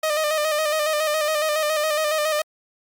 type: tone with vibrato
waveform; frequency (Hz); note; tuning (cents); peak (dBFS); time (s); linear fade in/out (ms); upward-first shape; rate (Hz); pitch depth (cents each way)
sawtooth; 613; D#5; -26; -16; 0.03-2.42; 5; square; 7.2; 42
effects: Opus 48 kbps